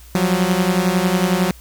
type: beating tone pair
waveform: sawtooth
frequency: 177.4 / 188.4 Hz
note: F3 / F#3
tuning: +27 / +32 cents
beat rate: 11 Hz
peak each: -14 dBFS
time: 0.15-1.51 s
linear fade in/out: 0 ms
effects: added 59 Hz sine -40 dBFS peak until 1.6 s + white hiss -47 dBFS RMS until 1.6 s